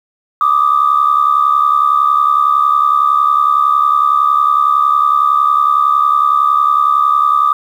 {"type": "tone pair together", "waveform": "sine", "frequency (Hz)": [1174.7, 1245.6], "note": ["D6", "D#6"], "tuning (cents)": [0, 2], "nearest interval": "minor second", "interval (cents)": 102, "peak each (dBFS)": [-10, -11], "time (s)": [0.41, 7.53], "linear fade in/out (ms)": 2, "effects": ["tanh soft clip ceiling -1 dBFS", "7-bit"]}